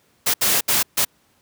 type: noise bursts at uneven times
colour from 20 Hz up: white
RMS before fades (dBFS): -18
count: 4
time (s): 0.26-0.34 / 0.41-0.61 / 0.68-0.83 / 0.97-1.05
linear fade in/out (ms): 10
effects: pink hiss -61 dBFS RMS until 1.41 s + high-pass 80 Hz 12 dB/octave